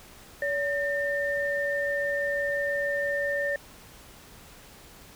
sine tone pair together, 569 / 1806.5 Hz, C#5 / A6, +45 / +45 cents, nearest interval octave + minor sixth, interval 2000 cents, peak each -28 dBFS, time 0.42-3.56 s, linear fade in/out 2 ms, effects pink hiss -50 dBFS RMS until 5.15 s

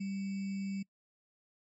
sine tone with sample-and-hold, 195.9 Hz, G3, 1 cent flat, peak -34 dBFS, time 0-0.83 s, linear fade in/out 10 ms, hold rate 2450 Hz, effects noise-tail reverb RT60 0.1 s tail -25 dB re dry + MP3 32 kbps

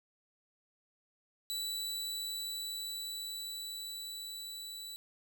sawtooth tone with level ramp, 3951 Hz, B7, in tune, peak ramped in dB -32 to -40 dBFS, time 1.5-4.96 s, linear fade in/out 0 ms, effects none

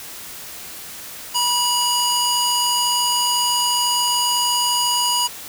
square tone with band-pass filter, 971 Hz, B5, 30 cents flat, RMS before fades -19 dBFS, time 1.34-5.28 s, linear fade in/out 20 ms, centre 6300 Hz, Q 0.67, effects white hiss -35 dBFS RMS until 5.48 s

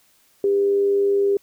sine tone with amplitude modulation, 400 Hz, G4, 35 cents sharp, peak -14 dBFS, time 0.44-1.37 s, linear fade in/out 2 ms, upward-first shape sine, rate 101 Hz, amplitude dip 30%, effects white hiss -59 dBFS RMS until 1.42 s

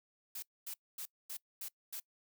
blue noise bursts, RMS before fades -43 dBFS, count 6, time 0.35-2 s, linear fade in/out 5 ms, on 75 ms, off 240 ms, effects noise-tail reverb RT60 0.1 s tail -23 dB re dry

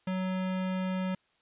square tone, 186.3 Hz, F#3, 12 cents sharp, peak -30 dBFS, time 0.07-1.15 s, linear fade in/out 5 ms, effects white hiss -70 dBFS RMS until 1.41 s + resampled to 8000 Hz

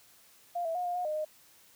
sine tone with pitch steps, 699 / 656 / 719 / 707 / 719 / 612 / 616 Hz, F5 / E5 / F#5 / F5 / F#5 / D#5 / D#5, +1 / -9 / -50 / +21 / -50 / -29 / -17 cents, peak -30 dBFS, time 0.55-1.25 s, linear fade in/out 10 ms, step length 100 ms, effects white hiss -60 dBFS RMS until 1.75 s + high-pass 60 Hz 12 dB/octave

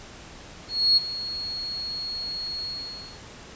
sine tone with ADSR envelope, 4321 Hz, C#8, 45 cents flat, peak -14 dBFS, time 0.68-3.21 s, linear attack 290 ms, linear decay 17 ms, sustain -15 dB, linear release 570 ms, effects pink hiss -44 dBFS RMS until 3.55 s + resampled to 16000 Hz

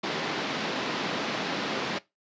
pink band-pass noise, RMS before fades -31 dBFS, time 0.03-1.99 s, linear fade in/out 10 ms, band 180 to 4700 Hz, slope 24 dB/octave, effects noise-tail reverb RT60 0.2 s tail -19 dB re dry + resampled to 16000 Hz

